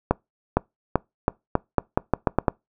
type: accelerating click train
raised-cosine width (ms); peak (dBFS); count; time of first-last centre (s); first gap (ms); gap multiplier
1; -3; 11; 0.11-2.482; 460; 0.84
effects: noise-tail reverb RT60 0.2 s tail -25 dB re dry